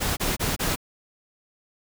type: noise bursts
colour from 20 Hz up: pink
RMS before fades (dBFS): -25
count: 4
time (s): 0-0.761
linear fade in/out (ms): 20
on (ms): 170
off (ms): 27
effects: none